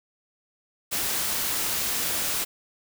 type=noise; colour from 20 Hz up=white; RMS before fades=-27 dBFS; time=0.91-2.45 s; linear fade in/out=20 ms; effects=none

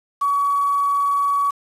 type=tone with quantisation; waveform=sine; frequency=1131 Hz; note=C#6; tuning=34 cents sharp; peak=-16 dBFS; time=0.21-1.51 s; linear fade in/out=10 ms; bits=6; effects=low-pass 11000 Hz 12 dB/octave

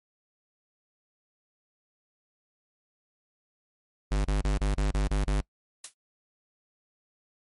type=tone bursts; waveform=square; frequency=50.3 Hz; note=G1; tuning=45 cents sharp; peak=-24 dBFS; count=8; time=4.11-5.412 s; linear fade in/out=10 ms; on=140 ms; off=26 ms
type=noise with exponential decay; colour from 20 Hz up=blue; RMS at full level=-30 dBFS; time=5.84-5.94 s; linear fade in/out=5 ms; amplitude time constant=21 ms
effects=noise-tail reverb RT60 0.1 s tail -24 dB re dry + MP3 48 kbps

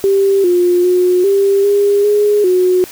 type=tone with pitch steps; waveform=sine; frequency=392.6 / 354.5 / 361.4 / 395.6 / 405 / 415.2 / 365.4 Hz; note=G4 / F4 / F#4 / G4 / G#4 / G#4 / F#4; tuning=+3 / +26 / -41 / +16 / -43 / 0 / -22 cents; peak=-8 dBFS; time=0.04-2.84 s; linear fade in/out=0 ms; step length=400 ms; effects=white hiss -34 dBFS RMS until 2.91 s

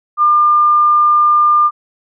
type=tone; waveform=sine; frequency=1200 Hz; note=D6; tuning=37 cents sharp; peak=-7 dBFS; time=0.17-1.71 s; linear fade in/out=50 ms; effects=none

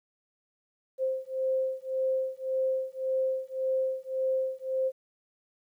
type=beating tone pair; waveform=sine; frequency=523.3 / 525.1 Hz; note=C5 / C5; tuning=0 / +6 cents; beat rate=1.8 Hz; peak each=-30 dBFS; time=0.98-4.92 s; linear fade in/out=50 ms; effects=11-bit

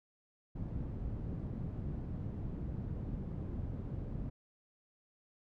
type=low-pass noise; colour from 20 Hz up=white; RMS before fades=-40 dBFS; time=0.55-4.3 s; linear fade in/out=10 ms; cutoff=150 Hz; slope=12 dB/octave; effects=none

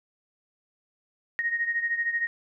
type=beating tone pair; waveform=sine; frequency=1864.7 / 1877.7 Hz; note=A#6 / A#6; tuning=0 / +12 cents; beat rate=13 Hz; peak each=-26 / -31 dBFS; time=1.39-2.27 s; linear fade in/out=0 ms; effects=none

